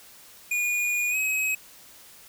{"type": "tone with pitch glide", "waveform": "square", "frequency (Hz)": [2442, 2546], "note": ["D#7", "D#7"], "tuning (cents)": [-33, 39], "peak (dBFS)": -24, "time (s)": [0.51, 1.55], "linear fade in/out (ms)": 5, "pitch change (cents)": 72, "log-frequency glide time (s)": [1.1, 1.16], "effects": ["white hiss -50 dBFS RMS until 2.28 s"]}